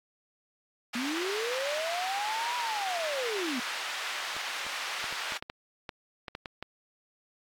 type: band-pass noise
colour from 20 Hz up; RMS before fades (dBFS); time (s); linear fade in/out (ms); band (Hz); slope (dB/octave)
white; -36; 0.93-5.38; 10; 930 to 3000; 12
type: linear two-way sweep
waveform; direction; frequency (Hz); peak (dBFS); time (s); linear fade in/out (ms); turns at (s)
sine; up then down; 230 to 985 to 230; -31; 0.95-3.6; 5; 2.56
type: clicks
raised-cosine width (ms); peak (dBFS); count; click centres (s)
0.3; -21; 12; 4.366 / 4.666 / 5.042 / 5.126 / 5.322 / 5.425 / 5.499 / 5.892 / 6.282 / 6.351 / 6.458 / 6.626
effects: AAC 64 kbps